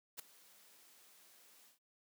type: noise with ADSR envelope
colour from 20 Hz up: white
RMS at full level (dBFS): -43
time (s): 0.17-1.79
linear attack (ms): 25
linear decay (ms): 4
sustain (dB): -21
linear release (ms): 120
effects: high-pass 200 Hz 12 dB/octave